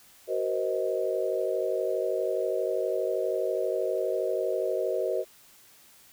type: chord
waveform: sine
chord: C half-diminished seventh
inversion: second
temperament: just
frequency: 376.7 / 470.9 / 523.3 / 627.9 Hz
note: Gb4 / Bb4 / C5 / Eb5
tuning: +31 / +18 / 0 / +16 cents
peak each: -31 dBFS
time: 0.27-5.25 s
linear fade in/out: 50 ms
effects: white hiss -56 dBFS RMS until 6.12 s